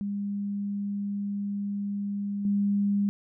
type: tone with level steps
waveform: sine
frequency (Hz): 201.9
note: G#3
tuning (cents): -49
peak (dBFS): -28 / -22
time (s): 0.01-3.09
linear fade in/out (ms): 0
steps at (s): 2.45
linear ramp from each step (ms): 2
effects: none